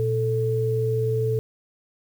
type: tone pair together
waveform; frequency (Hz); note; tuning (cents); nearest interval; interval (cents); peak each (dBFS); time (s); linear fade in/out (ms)
sine; 118.4 / 439.8; A#2 / A4; +27 / -1; octave + major seventh; 2272; -23; 0-1.39; 0
effects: 8-bit